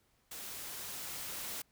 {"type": "noise with level ramp", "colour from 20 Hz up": "white", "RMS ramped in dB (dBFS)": [-45, -41], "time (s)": [0.31, 1.62], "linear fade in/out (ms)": 5, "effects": ["pink hiss -73 dBFS RMS until 1.71 s"]}